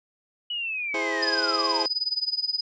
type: linear sweep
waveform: sine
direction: down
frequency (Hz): 2956 to 830.6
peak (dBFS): -27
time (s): 0.5-1.83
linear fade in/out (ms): 5
type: chord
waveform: 25% pulse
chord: E augmented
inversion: none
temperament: equal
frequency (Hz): 329.6 / 415.3 / 523.3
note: E4 / G#4 / B#4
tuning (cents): 0 / 0 / 0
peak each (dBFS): -28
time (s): 0.94-1.86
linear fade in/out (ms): 2
type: tone with tremolo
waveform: sine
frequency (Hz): 4978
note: D#8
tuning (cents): 0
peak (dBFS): -21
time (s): 1.22-2.61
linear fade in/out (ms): 10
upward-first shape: sine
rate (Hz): 19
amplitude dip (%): 90
effects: resampled to 16000 Hz